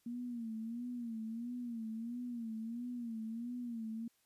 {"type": "tone with vibrato", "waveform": "sine", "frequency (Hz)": 233.1, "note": "A#3", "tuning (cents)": 0, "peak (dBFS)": -39, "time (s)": [0.06, 4.08], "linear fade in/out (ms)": 5, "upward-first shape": "sine", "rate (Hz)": 1.5, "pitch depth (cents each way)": 95, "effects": ["white hiss -75 dBFS RMS until 4.25 s", "resampled to 32000 Hz"]}